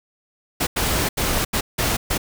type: noise bursts at uneven times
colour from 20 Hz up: pink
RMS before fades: -21 dBFS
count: 6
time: 0.6-0.67 / 0.76-1.09 / 1.17-1.45 / 1.53-1.61 / 1.78-1.97 / 2.1-2.18 s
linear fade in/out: 10 ms
effects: none